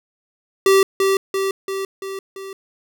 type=tone with echo; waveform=square; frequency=388 Hz; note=G4; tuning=18 cents flat; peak=-11 dBFS; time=0.66-0.83 s; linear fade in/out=2 ms; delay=340 ms; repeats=5; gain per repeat=-4 dB; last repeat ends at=2.53 s; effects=none